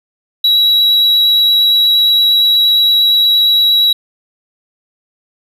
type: tone with vibrato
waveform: triangle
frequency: 3890 Hz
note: B7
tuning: 27 cents flat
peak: -6 dBFS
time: 0.44-3.93 s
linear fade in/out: 5 ms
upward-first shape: triangle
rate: 8.6 Hz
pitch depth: 10 cents each way
effects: none